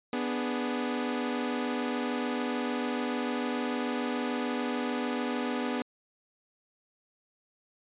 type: chord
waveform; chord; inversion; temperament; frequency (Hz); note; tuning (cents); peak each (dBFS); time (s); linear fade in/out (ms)
sawtooth; G# diminished; first; equal; 246.9 / 293.7 / 415.3; B3 / D4 / G#4; 0 / 0 / 0; -27 / -32 / -33; 0.13-5.82; 2
effects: resampled to 8000 Hz